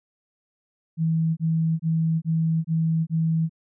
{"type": "tone bursts", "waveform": "sine", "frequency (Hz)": 162.1, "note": "E3", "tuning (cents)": -29, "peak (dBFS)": -19, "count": 6, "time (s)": [0.97, 3.495], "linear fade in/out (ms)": 50, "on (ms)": 400, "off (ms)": 25, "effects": []}